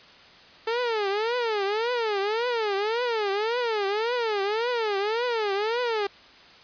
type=tone with vibrato; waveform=sawtooth; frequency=440 Hz; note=A4; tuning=in tune; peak=-20 dBFS; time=0.67-6.07 s; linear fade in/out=5 ms; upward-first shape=triangle; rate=1.8 Hz; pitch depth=230 cents each way; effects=white hiss -50 dBFS RMS until 6.63 s + resampled to 11025 Hz